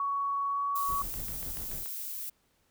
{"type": "tone with pitch glide", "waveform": "sine", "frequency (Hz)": [1119, 1125.5], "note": ["C#6", "C#6"], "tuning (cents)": [16, 26], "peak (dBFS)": -28, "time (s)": [0, 1.02], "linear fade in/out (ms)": 2, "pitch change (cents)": 10, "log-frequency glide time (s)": [0.48, 0.61]}
{"type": "noise", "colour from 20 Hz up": "violet", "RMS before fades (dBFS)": -38, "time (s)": [0.75, 2.3], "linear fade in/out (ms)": 10}
{"type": "noise with tremolo", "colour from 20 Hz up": "brown", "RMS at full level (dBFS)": -41, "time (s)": [0.88, 1.84], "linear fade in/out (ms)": 10, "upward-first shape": "sine", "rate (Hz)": 7.2, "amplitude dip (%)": 55}
{"type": "click train", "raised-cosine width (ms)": 0.3, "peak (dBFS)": -30, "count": 6, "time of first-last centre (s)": [1.14, 1.859], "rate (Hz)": 6.95}
{"effects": ["pink hiss -71 dBFS RMS until 2.7 s"]}